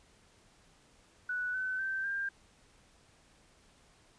sine tone with pitch steps, 1480 / 1517.2 / 1555.4 / 1594.5 Hz, F#6 / F#6 / G6 / G6, 0 / +43 / -14 / +29 cents, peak -32 dBFS, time 1.29-2.29 s, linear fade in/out 5 ms, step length 250 ms, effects pink hiss -64 dBFS RMS until 4.18 s + resampled to 22050 Hz

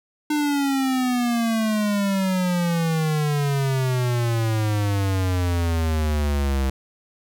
square exponential sweep, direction down, 302.1 to 65.9 Hz, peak -20 dBFS, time 0.3-6.7 s, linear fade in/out 5 ms, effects none

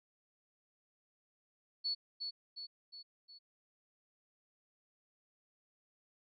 sine tone with echo, 4420 Hz, C#8, 6 cents flat, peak -33 dBFS, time 1.84-1.95 s, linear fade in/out 20 ms, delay 360 ms, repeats 4, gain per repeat -5 dB, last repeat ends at 3.39 s, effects none

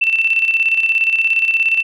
sine tone with tremolo, 2675 Hz, E7, 25 cents sharp, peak -10 dBFS, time 0.01-1.83 s, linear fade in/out 10 ms, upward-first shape square, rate 17 Hz, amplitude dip 55%, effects none

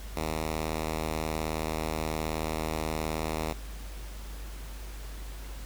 5% pulse tone, 78.8 Hz, D#2, 23 cents sharp, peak -19 dBFS, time 0.16-3.53 s, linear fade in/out 10 ms, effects added 50 Hz sine -38 dBFS peak until 5.65 s + pink hiss -48 dBFS RMS until 5.65 s

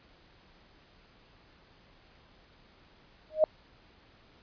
sine tone with exponential growth, 622.3 Hz, D#5, in tune, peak -15 dBFS, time 3.3-3.44 s, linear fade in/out 1 ms, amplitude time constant 29 ms, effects pink hiss -60 dBFS RMS until 4.42 s + resampled to 11025 Hz

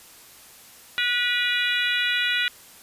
harmonic tone with a mistuned harmonic, 486.9 Hz, B4, 25 cents flat, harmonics 3 / 4 / 5 / 6 / 7 / 8, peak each -26 / -27 / -28 / -29 / -29 / -30 dBFS, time 0.98-2.48 s, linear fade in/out 0 ms, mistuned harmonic 6, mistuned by -20 cents, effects white hiss -48 dBFS RMS until 2.82 s + resampled to 32000 Hz

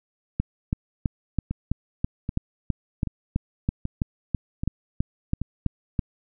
two click trains, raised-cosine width 5 ms, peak -10 / -15 dBFS, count 18 / 6, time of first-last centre 0.4-5.992 / 1.51-5.416 s, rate 3.04 / 1.28 Hz, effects none

